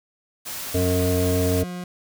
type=noise; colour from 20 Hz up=white; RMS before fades=-32 dBFS; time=0.45-1.63 s; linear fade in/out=20 ms
type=harmonic tone; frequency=90.7 Hz; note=F#2; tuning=34 cents flat; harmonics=1 / 3 / 5 / 7; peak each=-22 / -25 / -24 / -28 dBFS; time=0.74-1.64 s; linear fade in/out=10 ms
type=tone with pitch glide; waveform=40% pulse; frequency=180 to 178.76 Hz; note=F#3 to F3; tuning=-47 to +41 cents; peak=-29 dBFS; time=0.77-1.84 s; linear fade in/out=2 ms; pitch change=-12 cents; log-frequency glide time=1.36-1.54 s
effects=none